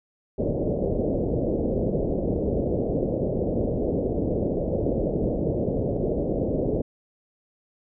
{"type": "low-pass noise", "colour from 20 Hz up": "white", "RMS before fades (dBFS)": -25, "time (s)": [0.38, 6.82], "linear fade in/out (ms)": 10, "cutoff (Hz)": 580, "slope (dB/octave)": 48, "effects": []}